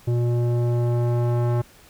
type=tone with low-pass filter sweep; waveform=square; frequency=120 Hz; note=B2; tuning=49 cents flat; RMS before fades=-21 dBFS; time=0.07-1.62 s; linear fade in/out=10 ms; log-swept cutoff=420 to 1000 Hz; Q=1; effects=pink hiss -51 dBFS RMS until 1.89 s